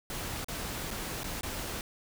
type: noise with dropouts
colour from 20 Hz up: pink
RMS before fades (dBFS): -37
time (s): 0.1-1.81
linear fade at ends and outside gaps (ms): 1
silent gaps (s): 0.445-0.484 / 0.906-0.911 / 1.234-1.242 / 1.41-1.432
effects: none